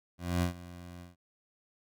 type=tone with ADSR envelope; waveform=20% pulse; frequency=88 Hz; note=F2; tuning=14 cents sharp; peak=-21 dBFS; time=0.18-1.16 s; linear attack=240 ms; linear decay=110 ms; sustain=-19 dB; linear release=150 ms; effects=none